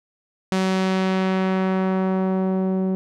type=tone with low-pass filter sweep; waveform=sawtooth; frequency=188.6 Hz; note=F#3; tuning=33 cents sharp; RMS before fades=-21 dBFS; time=0.52-2.95 s; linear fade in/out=0 ms; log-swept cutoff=7200 to 440 Hz; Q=0.74; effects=none